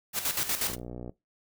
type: noise with tremolo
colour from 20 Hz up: white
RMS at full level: -28 dBFS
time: 0.13-0.76 s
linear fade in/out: 50 ms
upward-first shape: square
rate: 8.3 Hz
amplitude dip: 65%
type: noise with exponential decay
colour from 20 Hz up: pink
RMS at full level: -35 dBFS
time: 0.68-0.8 s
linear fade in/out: 1 ms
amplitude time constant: 24 ms
type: click train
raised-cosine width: 2 ms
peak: -26 dBFS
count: 25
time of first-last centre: 0.7-1.095 s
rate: 60.8 Hz
effects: noise-tail reverb RT60 0.2 s tail -20 dB re dry